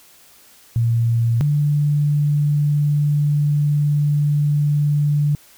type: tone pair in turn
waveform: sine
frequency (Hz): 116.54 / 146.83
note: A#2 / D3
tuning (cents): 0 / 0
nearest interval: major third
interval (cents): 400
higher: second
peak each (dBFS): -14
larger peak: neither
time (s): 0.76-1.41 / 1.41-5.35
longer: second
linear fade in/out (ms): 0
effects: white hiss -49 dBFS RMS until 5.57 s